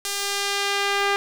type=tone with band-pass filter sweep; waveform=sawtooth; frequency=400.8 Hz; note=G4; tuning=38 cents sharp; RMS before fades=-24 dBFS; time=0.05-1.16 s; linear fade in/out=0 ms; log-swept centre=7700 to 1800 Hz; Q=0.71; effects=7-bit